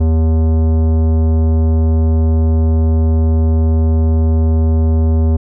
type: tone with tanh clipping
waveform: sine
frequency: 80.1 Hz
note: E2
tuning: 49 cents flat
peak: -11 dBFS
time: 0-5.37 s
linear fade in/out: 10 ms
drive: 15 dB
effects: none